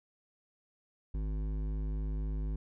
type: tone with hard clipping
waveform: triangle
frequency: 51.91 Hz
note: G#1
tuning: in tune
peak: -34 dBFS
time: 1.14-2.56 s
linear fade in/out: 5 ms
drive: 16 dB
effects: none